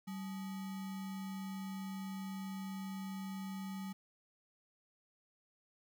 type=tone with sample-and-hold; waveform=sine; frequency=192.3 Hz; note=G3; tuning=33 cents flat; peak=-40 dBFS; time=0.07-3.93 s; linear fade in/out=10 ms; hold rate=1050 Hz; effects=none